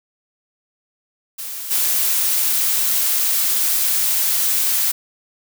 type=noise with level steps; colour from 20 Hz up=blue; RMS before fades=-29 / -18 dBFS; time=1.38-4.92 s; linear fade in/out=10 ms; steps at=1.7 s; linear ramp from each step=20 ms; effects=none